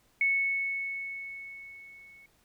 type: tone with level ramp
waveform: sine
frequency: 2207 Hz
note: C#7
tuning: 8 cents flat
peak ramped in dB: -22 to -52 dBFS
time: 0.21-2.26 s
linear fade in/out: 2 ms
effects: pink hiss -67 dBFS RMS until 2.44 s